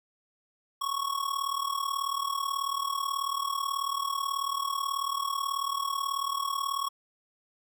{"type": "tone with amplitude modulation", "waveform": "square", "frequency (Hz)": 1106, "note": "C#6", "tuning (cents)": -4, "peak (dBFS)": -26, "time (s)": [0.81, 6.89], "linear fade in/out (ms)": 10, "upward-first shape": "sine", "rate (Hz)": 38.3, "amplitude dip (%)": 80, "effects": []}